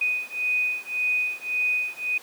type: beating tone pair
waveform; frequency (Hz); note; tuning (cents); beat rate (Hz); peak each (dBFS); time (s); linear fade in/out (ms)
sine; 2489 / 2490.8; D#7 / D#7; 0 / +1; 1.8; -26; 0.01-2.18; 5
effects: pink hiss -46 dBFS RMS until 2.22 s + high-pass 400 Hz 12 dB/octave